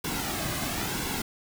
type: noise with flanger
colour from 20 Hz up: pink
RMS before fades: -31 dBFS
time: 0.04-1.22 s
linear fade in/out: 5 ms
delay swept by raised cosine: 1.6 to 2.21 ms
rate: 1 Hz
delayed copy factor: -0.6
effects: none